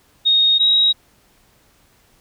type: tone pair in turn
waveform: sine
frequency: 3724 / 3813 Hz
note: A#7 / A#7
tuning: -2 / +38 cents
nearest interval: unison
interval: 40 cents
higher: second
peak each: -11 / -11 dBFS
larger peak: neither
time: 0.25-0.59 / 0.59-0.93 s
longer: neither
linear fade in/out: 20 ms
effects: pink hiss -56 dBFS RMS until 2.2 s